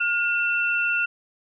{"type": "tone pair together", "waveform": "sine", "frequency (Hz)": [1424.8, 2693], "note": ["F6", "E7"], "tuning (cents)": [34, 36], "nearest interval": "major seventh", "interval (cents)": 1102, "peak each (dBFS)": -23, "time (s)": [0, 1.06], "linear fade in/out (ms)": 10, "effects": []}